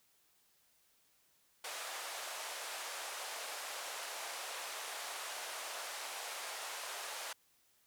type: band-pass noise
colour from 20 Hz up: pink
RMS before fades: -44 dBFS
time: 1.64-7.33 s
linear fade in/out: 5 ms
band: 580 to 12000 Hz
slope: 24 dB/octave
effects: white hiss -72 dBFS RMS until 7.86 s